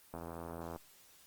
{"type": "click train", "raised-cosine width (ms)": 1, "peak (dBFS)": -29, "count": 53, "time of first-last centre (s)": [0.14, 0.761], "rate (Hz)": 83.8, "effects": ["white hiss -62 dBFS RMS until 1.26 s", "Opus 24 kbps"]}